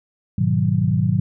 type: chord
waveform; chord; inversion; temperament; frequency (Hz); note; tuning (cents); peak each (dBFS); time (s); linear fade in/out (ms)
sine; G# minor seventh; none; equal; 103.83 / 123.47 / 155.56 / 185; G#2 / B2 / D#3 / F#3; 0 / 0 / 0 / 0; -21; 0.38-1.2; 5
effects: none